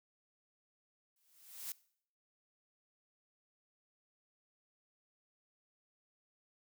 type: noise with exponential growth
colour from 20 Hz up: blue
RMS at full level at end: -40 dBFS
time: 1.16-1.72 s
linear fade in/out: 2 ms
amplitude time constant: 120 ms
effects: noise-tail reverb RT60 0.6 s tail -21 dB re dry